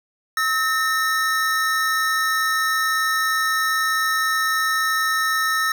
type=tone pair together; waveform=square; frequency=1291.7 / 1821 Hz; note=E6 / A#6; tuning=-36 / -41 cents; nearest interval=tritone; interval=595 cents; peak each=-22 dBFS; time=0.37-5.72 s; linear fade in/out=2 ms; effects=none